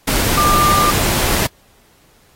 sine tone in noise, 1194 Hz, D6, 28 cents sharp, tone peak -12 dBFS, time 0.37-0.91 s, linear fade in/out 10 ms, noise pink, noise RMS -17 dBFS, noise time 0.07-1.47 s, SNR +2 dB, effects pink hiss -53 dBFS RMS until 2.35 s + AAC 48 kbps

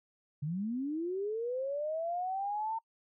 sine linear sweep, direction up, 138.59 to 911 Hz, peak -32 dBFS, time 0.42-2.79 s, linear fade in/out 10 ms, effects noise-tail reverb RT60 0.1 s tail -25 dB re dry

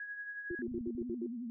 sine tone with tremolo, 1661.2 Hz, G#6, in tune, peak -38 dBFS, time 0-0.62 s, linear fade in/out 2 ms, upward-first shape triangle, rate 11 Hz, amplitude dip 55%
sine tone bursts, 350.1 Hz, F4, 4 cents sharp, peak -35 dBFS, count 7, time 0.5-1.266 s, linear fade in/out 5 ms, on 52 ms, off 67 ms
clicks, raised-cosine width 5 ms, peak -38 dBFS, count 10, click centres 0.511 / 0.681 / 0.717 / 0.747 / 0.779 / 0.81 / 0.874 / 0.951 / 1.016 / 1.096 s
sine tone with vibrato, 239.5 Hz, A#3, 47 cents sharp, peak -38 dBFS, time 0.59-1.5 s, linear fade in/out 0 ms, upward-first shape sine, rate 11 Hz, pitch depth 100 cents each way
effects none

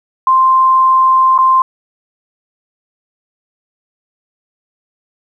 sine tone with dropouts, 1046.5 Hz, C6, in tune, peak -6 dBFS, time 0.27-1.62 s, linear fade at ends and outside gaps 2 ms, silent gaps 1.379-1.387 s, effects 8-bit

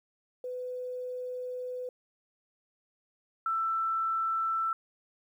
sine tone pair in turn, 501 / 1330.6 Hz, B4 / E6, +25 / +16 cents, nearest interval octave + perfect fourth, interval 1691 cents, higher second, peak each -34 / -27 dBFS, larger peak second, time 0.44-1.89 / 3.46-4.73 s, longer first, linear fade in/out 2 ms, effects 11-bit

